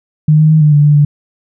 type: tone with pitch steps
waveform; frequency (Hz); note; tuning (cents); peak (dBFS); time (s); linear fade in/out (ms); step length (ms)
sine; 153 / 155.1 / 156.9 / 150.4 / 146.4 / 147.9 / 146.4; D#3 / D#3 / D#3 / D3 / D3 / D3 / D3; -29 / -5 / +15 / +42 / -5 / +13 / -5; -4; 0.28-1.05; 5; 110
effects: none